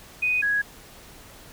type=tone pair in turn; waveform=sine; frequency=2491 / 1662.5 Hz; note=D#7 / G#6; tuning=+1 / +1 cents; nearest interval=perfect fifth; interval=700 cents; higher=first; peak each=-20 dBFS; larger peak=neither; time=0.22-0.42 / 0.42-0.62 s; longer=neither; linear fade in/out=10 ms; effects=pink hiss -47 dBFS RMS until 1.52 s